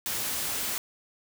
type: noise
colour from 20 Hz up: white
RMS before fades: -31 dBFS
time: 0.06-0.78 s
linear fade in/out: 0 ms
effects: none